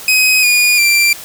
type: tone with pitch steps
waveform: sawtooth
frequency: 2523 / 2443 / 2361 Hz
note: D#7 / D#7 / D7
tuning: +23 / -32 / +9 cents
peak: -5 dBFS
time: 0.08-1.13 s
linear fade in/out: 2 ms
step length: 350 ms
effects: white hiss -31 dBFS RMS until 1.24 s